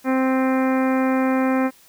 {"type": "harmonic tone with a mistuned harmonic", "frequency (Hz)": 261.6, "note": "C4", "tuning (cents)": 0, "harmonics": [1, 2, 3, 4, 5, 6, 7, 8, 9], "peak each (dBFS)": [-18, -24, -28, -30, -32, -34, -35, -36, -37], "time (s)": [0.04, 1.71], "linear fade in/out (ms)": 50, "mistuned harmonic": 9, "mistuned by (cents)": 34, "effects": ["white hiss -52 dBFS RMS until 1.88 s"]}